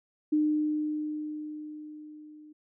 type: tone with level ramp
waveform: sine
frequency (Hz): 303.5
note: D#4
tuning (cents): -43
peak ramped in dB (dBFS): -21 to -48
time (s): 0.32-2.53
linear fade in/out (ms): 10
effects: none